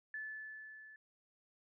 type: tone with level ramp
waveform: sine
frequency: 1738 Hz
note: A6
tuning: 22 cents flat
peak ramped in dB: -40 to -54 dBFS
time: 0.14-0.96 s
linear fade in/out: 2 ms
effects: none